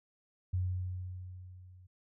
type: tone with level ramp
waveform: sine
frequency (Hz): 91.4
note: F#2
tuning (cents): -21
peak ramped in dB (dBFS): -28 to -54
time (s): 0.53-1.87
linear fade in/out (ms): 10
effects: none